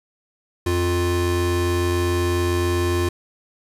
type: tone pair together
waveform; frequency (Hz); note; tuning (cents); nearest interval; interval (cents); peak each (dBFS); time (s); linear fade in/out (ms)
square; 88 / 351.2; F2 / F4; +14 / +10; 2 octaves; 2396; -22; 0.66-3.09; 5
effects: resampled to 32000 Hz

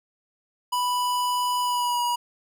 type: tone with pitch glide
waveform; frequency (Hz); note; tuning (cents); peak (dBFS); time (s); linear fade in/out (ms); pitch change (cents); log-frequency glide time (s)
square; 987.8 to 964.7; B5 to B5; 0 to -41; -23; 0.72-2.16; 10; -41; 1.61-2.02
effects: none

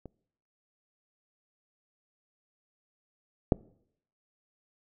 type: clicks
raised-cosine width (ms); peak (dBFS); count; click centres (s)
2; -29 / -7; 2; 0.057 / 3.522
effects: noise-tail reverb RT60 0.7 s tail -24 dB re dry

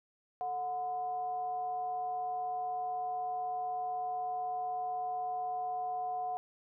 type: tone with frequency modulation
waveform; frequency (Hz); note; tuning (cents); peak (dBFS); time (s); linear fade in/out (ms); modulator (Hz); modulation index
sine; 730; F#5; -24; -33; 0.41-6.37; 0; 288; 0.35
effects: none

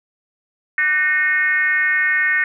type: tone with frequency modulation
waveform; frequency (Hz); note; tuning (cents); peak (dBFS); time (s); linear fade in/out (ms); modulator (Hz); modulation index
sine; 1831; A#6; -32; -14; 0.78-2.44; 2; 330; 0.93
effects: none

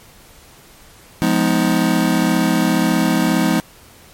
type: chord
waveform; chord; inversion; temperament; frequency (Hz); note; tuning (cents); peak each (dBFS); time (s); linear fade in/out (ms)
square; F half-diminished seventh; none; just; 174.61 / 209.5 / 251.4 / 314.3; F3 / Ab3 / Cb4 / Eb4; 0 / +15 / +31 / +18; -20; 1.22-3.6; 0
effects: pink hiss -45 dBFS RMS until 4.13 s + MP3 64 kbps

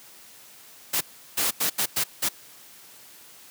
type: noise bursts at uneven times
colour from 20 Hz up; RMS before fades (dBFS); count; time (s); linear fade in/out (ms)
white; -24; 6; 0.93-1.01 / 1.37-1.51 / 1.6-1.7 / 1.78-1.86 / 1.96-2.04 / 2.22-2.29; 10
effects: white hiss -49 dBFS RMS until 3.5 s + high-pass 100 Hz 12 dB/octave

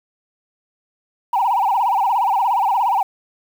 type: tone with vibrato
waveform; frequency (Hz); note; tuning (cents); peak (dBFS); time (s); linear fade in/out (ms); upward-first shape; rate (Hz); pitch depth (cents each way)
sine; 866; A5; -28; -13; 1.33-3.03; 5; sine; 17; 220
effects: tanh soft clip ceiling -11 dBFS + 7-bit

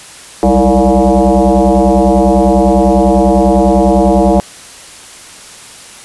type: tone with frequency modulation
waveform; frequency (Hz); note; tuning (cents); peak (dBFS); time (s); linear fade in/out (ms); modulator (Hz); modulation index
sine; 190; F#3; +46; -5; 0.43-4.4; 0; 130; 4.6
effects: white hiss -33 dBFS RMS until 6.04 s + resampled to 24000 Hz

